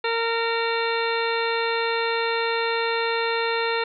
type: harmonic tone with a mistuned harmonic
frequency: 460 Hz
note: A#4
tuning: 23 cents flat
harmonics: 1 / 2 / 3 / 4 / 5 / 6 / 8 / 9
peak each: -25 / -28 / -30 / -31 / -32 / -33 / -34 / -35 dBFS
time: 0.04-3.84 s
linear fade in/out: 5 ms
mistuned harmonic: 8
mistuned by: -30 cents
effects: none